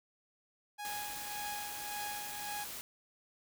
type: tone with tremolo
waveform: sawtooth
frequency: 829 Hz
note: G#5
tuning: 3 cents flat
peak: -35 dBFS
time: 0.78-2.65 s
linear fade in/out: 20 ms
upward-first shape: sine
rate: 1.8 Hz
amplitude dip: 55%
type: noise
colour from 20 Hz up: white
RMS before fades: -44 dBFS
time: 0.85-2.81 s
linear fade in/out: 0 ms
effects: none